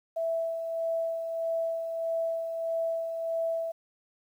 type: tone with tremolo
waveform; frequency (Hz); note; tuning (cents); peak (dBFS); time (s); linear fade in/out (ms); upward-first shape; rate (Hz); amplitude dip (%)
sine; 659.3; E5; 0; -26; 0.16-3.72; 10; sine; 1.6; 45
effects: 10-bit